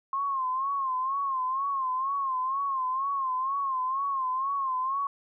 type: tone with vibrato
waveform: sine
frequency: 1068 Hz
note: C6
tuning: 35 cents sharp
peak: -26 dBFS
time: 0.13-5.07 s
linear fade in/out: 2 ms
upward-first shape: sine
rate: 2.1 Hz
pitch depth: 86 cents each way
effects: none